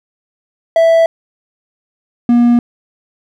triangle tone pair in turn, 659.3 / 239.2 Hz, E5 / A#3, 0 / +45 cents, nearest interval octave + tritone, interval 1755 cents, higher first, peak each -4 dBFS, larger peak neither, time 0.76-1.06 / 2.29-2.59 s, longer neither, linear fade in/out 2 ms, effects none

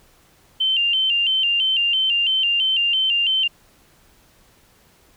sine tone with vibrato, 2937 Hz, F#7, 13 cents flat, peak -16 dBFS, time 0.6-3.48 s, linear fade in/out 10 ms, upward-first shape square, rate 3 Hz, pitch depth 86 cents each way, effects pink hiss -55 dBFS RMS until 5.16 s

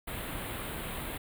pink band-stop noise, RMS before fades -38 dBFS, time 0.07-1.18 s, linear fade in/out 10 ms, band 3800 to 8700 Hz, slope 48 dB/octave, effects none

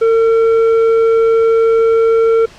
sine tone with tanh clipping, 453.3 Hz, A#4, 48 cents flat, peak -9 dBFS, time 0.01-2.46 s, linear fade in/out 10 ms, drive 7 dB, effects pink hiss -39 dBFS RMS until 2.58 s + low-pass 6000 Hz 12 dB/octave

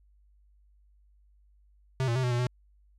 square tone with pitch steps, 131.6 / 117.3 / 130 / 123.8 / 120.7 / 124.3 Hz, C3 / A#2 / C3 / B2 / B2 / B2, +10 / +11 / -11 / +5 / -39 / +12 cents, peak -26 dBFS, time 2-2.468 s, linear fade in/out 0 ms, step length 78 ms, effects added 50 Hz sine -59 dBFS peak until 2.98 s + low-pass 7000 Hz 12 dB/octave

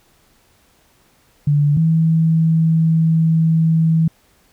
sine tone pair in turn, 146 / 161.97 Hz, D3 / E3, -10 / -30 cents, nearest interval major second, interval 180 cents, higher second, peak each -11 dBFS, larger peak neither, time 1.47-1.77 / 1.77-4.08 s, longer second, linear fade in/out 5 ms, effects pink hiss -56 dBFS RMS until 4.52 s

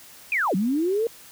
sine linear two-way sweep, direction down then up, 2533 to 175.3 to 471.1 Hz, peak -20 dBFS, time 0.32-1.07 s, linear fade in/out 2 ms, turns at 0.55 s, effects white hiss -47 dBFS RMS until 1.31 s

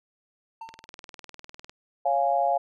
triangle tone with exponential decay, 903 Hz, A5, 45 cents sharp, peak -32 dBFS, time 0.61-0.86 s, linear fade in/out 5 ms, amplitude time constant 53 ms
click train, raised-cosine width 0.2 ms, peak -25 dBFS, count 21, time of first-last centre 0.69-1.695 s, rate 19.9 Hz
sine chord, Db major, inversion none, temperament equal, 554.4 / 698.5 / 830.6 Hz, Db5 / F5 / Ab5, 0 / 0 / 0 cents, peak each -27 / -23 / -26 dBFS, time 2.05-2.58 s, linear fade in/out 10 ms
effects none

